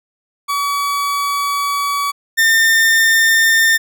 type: tone pair in turn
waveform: 40% pulse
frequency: 1138 / 1806.5 Hz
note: C#6 / A6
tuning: +45 / +45 cents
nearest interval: minor sixth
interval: 800 cents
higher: second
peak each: -15 / -9 dBFS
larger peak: second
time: 0.48-2.12 / 2.37-3.78 s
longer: first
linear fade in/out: 20 ms
effects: none